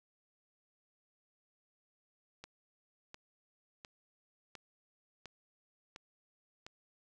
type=click train; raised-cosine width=0.2 ms; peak=-30 dBFS; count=7; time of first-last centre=2.44-6.665 s; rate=1.42 Hz; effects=none